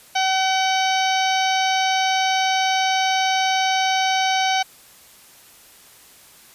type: harmonic tone with a mistuned harmonic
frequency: 760 Hz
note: F#5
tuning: 46 cents sharp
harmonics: 1 / 2 / 3 / 4 / 5 / 6 / 7 / 8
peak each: -19 / -27 / -26 / -27 / -29 / -33 / -32 / -32 dBFS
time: 0.15-4.63 s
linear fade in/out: 10 ms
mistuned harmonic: 7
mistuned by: +64 cents
effects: white hiss -48 dBFS RMS until 6.54 s + resampled to 32000 Hz